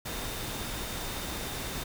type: tone in noise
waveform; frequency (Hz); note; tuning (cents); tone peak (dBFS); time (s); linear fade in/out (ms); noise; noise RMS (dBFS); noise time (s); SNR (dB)
sine; 3639; A#7; -42; -46; 0.05-1.84; 10; pink; -36; 0.05-1.84; -13
effects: none